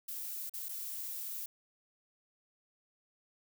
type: noise with dropouts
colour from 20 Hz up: violet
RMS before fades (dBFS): -41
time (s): 0.08-1.46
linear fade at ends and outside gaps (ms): 5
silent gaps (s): 0.496-0.537 / 0.687-0.691
effects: none